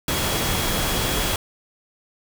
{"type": "tone in noise", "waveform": "sine", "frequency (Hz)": 3322, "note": "G#7", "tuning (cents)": 0, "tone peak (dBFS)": -32, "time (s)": [0.08, 1.36], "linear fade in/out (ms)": 2, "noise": "pink", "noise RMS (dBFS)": -23, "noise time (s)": [0.08, 1.36], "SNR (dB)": -12, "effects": []}